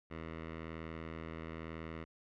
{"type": "tone with low-pass filter", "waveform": "10% pulse", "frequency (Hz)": 81, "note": "E2", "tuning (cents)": -30, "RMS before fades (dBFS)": -45, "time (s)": [0.1, 2.05], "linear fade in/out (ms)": 20, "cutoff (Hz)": 2200, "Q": 1.6, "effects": []}